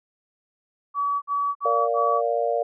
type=tone bursts; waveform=sine; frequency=1140 Hz; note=C#6; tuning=48 cents sharp; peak=-21 dBFS; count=4; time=0.94-2.216 s; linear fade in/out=50 ms; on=280 ms; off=52 ms
type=chord; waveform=sine; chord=Bb major; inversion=none; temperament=just; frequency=466.2 / 582.7 / 699.2 Hz; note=Bb4 / D5 / F5; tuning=0 / -14 / +2 cents; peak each=-25 dBFS; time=1.65-2.63 s; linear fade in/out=5 ms
effects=none